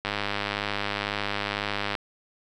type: click train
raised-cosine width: 0.3 ms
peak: -11 dBFS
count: 195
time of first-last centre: 0.05-1.952 s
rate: 102 Hz
effects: none